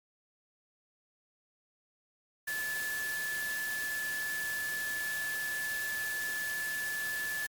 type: tone in noise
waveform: sine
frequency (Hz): 1731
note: A6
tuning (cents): -29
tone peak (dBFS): -33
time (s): 2.47-7.47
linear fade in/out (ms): 10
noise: white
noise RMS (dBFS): -41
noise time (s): 2.47-7.47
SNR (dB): +5
effects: MP3 96 kbps